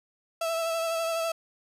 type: tone with vibrato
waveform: 35% pulse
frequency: 659.3 Hz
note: E5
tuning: in tune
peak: -25 dBFS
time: 0.41-1.32 s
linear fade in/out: 5 ms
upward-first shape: sine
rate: 12 Hz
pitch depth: 22 cents each way
effects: resampled to 32000 Hz + 10-bit